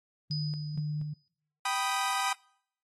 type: tone with tremolo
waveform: sine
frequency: 150.4 Hz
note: D3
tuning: 42 cents sharp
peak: -30 dBFS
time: 0.3-1.14 s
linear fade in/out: 10 ms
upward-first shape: square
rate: 2.1 Hz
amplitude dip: 35%
type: tone with exponential decay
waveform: sine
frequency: 4978 Hz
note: D#8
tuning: in tune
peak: -33 dBFS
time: 0.31-1.28 s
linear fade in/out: 0 ms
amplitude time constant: 210 ms
type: chord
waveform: sawtooth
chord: G augmented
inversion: none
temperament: equal with one note detuned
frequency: 781.7 / 987.8 / 1244.5 Hz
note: G5 / B5 / D#6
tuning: -5 / 0 / 0 cents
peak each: -29 dBFS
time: 1.65-2.33 s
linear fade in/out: 5 ms
effects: noise-tail reverb RT60 0.7 s tail -26 dB re dry + AAC 32 kbps